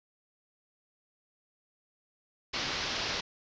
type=low-pass noise; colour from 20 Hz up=white; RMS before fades=-34 dBFS; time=2.53-3.21 s; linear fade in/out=10 ms; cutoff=5500 Hz; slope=48 dB/octave; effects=resampled to 16000 Hz